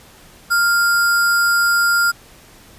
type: tone with sample-and-hold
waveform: sine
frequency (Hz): 1396.9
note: F6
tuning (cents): 0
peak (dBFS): -12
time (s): 0.5-2.12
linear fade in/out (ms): 20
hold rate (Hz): 6300
effects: pink hiss -45 dBFS RMS until 2.78 s + resampled to 32000 Hz